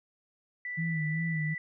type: tone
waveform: sine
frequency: 1975.5 Hz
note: B6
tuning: in tune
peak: -34 dBFS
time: 0.65-1.58 s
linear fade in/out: 2 ms
type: tone with vibrato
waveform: sine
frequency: 160 Hz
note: D#3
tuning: 49 cents sharp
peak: -29 dBFS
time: 0.77-1.55 s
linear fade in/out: 20 ms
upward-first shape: sine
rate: 2.6 Hz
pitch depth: 69 cents each way
effects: none